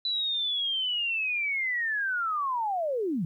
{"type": "linear sweep", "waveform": "sine", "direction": "down", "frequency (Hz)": [3989, 146.83], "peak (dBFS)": -26, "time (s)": [0.05, 3.25], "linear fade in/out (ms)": 2, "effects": ["11-bit"]}